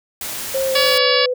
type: noise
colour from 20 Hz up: white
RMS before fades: -27 dBFS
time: 0.21-0.98 s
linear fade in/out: 2 ms
type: tone with pitch glide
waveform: sine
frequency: 534 to 501.1 Hz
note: C5 to B4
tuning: +35 to +25 cents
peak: -17 dBFS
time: 0.54-1.34 s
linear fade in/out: 10 ms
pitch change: -110 cents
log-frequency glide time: 0.64-1.05 s
type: harmonic tone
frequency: 568 Hz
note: C#5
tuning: 42 cents sharp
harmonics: 1 / 2 / 3 / 4 / 5 / 6 / 7 / 8 / 9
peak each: -23 / -23 / -23 / -23 / -23 / -23 / -23 / -23 / -23 dBFS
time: 0.75-1.26 s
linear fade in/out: 5 ms
effects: none